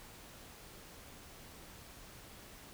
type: silence
effects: pink hiss -54 dBFS RMS until 2.73 s